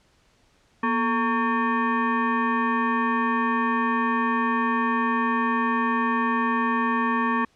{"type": "tone with frequency modulation", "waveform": "sine", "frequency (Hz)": 440, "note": "A4", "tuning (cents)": 0, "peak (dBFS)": -20, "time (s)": [0.83, 7.45], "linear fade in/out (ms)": 5, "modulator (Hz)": 680, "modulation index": 2, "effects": ["pink hiss -62 dBFS RMS until 7.55 s", "low-pass 7000 Hz 12 dB/octave"]}